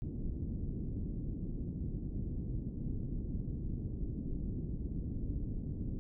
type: low-pass noise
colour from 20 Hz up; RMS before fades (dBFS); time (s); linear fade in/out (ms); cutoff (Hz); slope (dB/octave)
pink; -38; 0.02-5.99; 0; 300; 24
effects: none